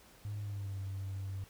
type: tone with pitch glide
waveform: triangle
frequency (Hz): 103.83 to 96.88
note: G#2 to G2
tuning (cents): 0 to -20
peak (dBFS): -34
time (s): 0.25-1.44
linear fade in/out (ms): 0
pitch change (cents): -120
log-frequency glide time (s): 0.39-0.77
effects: tanh soft clip ceiling -33 dBFS + pink hiss -60 dBFS RMS until 1.49 s